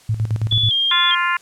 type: tone with tremolo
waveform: sine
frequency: 109.5 Hz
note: A2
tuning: 8 cents flat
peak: -15 dBFS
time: 0.09-0.7 s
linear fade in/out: 5 ms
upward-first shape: square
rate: 9.2 Hz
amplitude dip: 70%
type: tone with vibrato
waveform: sine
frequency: 3322 Hz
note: G#7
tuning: in tune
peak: -15 dBFS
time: 0.51-1.15 s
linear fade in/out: 5 ms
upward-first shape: square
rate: 2.5 Hz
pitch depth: 58 cents each way
type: harmonic tone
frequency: 349.2 Hz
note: F4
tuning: in tune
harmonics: 3 / 4 / 5 / 6 / 7 / 8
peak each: -20 / -22 / -22 / -26 / -28 / -30 dBFS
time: 0.91-1.37 s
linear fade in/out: 5 ms
effects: white hiss -49 dBFS RMS until 1.41 s + low-pass 9000 Hz 12 dB/octave